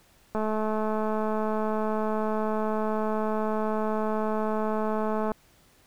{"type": "click train", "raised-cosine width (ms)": 1, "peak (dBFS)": -16, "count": 1074, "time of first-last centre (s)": [0.35, 5.318], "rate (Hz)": 216, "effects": ["pink hiss -60 dBFS RMS until 5.86 s"]}